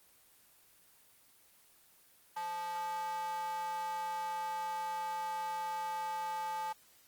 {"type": "tone with high-pass filter", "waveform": "square", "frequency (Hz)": 174.3, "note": "F3", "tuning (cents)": -3, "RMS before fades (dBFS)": -38, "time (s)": [2.36, 6.73], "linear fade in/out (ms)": 10, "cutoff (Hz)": 920, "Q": 8.4, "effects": ["white hiss -64 dBFS RMS until 7.07 s", "Opus 24 kbps"]}